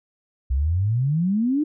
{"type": "exponential sweep", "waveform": "sine", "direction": "up", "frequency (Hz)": [61.74, 312.9], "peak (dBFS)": -18, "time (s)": [0.5, 1.64], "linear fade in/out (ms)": 10, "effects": []}